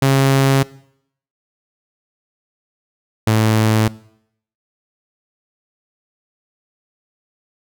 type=tone pair in turn; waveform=sawtooth; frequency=135.8 / 109.63 Hz; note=C#3 / A2; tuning=-35 / -6 cents; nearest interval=major third; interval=371 cents; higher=first; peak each=-7 / -8 dBFS; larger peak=first; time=0.02-0.63 / 3.27-3.88 s; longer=neither; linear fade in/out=5 ms; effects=noise-tail reverb RT60 0.7 s tail -21 dB re dry